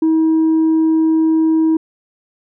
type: tone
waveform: sine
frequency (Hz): 319.9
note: D#4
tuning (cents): +48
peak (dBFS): -8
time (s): 0.02-1.77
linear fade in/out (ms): 5
effects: tanh soft clip ceiling -9 dBFS